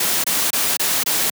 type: noise bursts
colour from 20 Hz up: white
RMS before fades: -19 dBFS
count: 5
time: 0-1.3 s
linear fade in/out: 5 ms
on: 240 ms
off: 25 ms
effects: high-pass 150 Hz 12 dB/octave